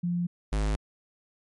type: tone pair in turn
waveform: sine / square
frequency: 174.61 / 52.04 Hz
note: F3 / G#1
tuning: 0 / +4 cents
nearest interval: octave + major sixth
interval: 2096 cents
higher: first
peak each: -25 dBFS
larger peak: neither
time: 0.03-0.27 / 0.52-0.76 s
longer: neither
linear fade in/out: 10 ms
effects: MP3 48 kbps